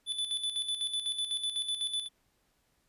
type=tone with tremolo; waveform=square; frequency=3486 Hz; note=A7; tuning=17 cents flat; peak=-30 dBFS; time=0.06-2.09 s; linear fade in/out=50 ms; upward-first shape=square; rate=8 Hz; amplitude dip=60%; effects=pink hiss -73 dBFS RMS until 2.88 s + resampled to 32000 Hz